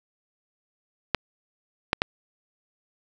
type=clicks; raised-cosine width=0.3 ms; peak=-4 dBFS; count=3; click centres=1.147 / 1.931 / 2.019 s; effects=none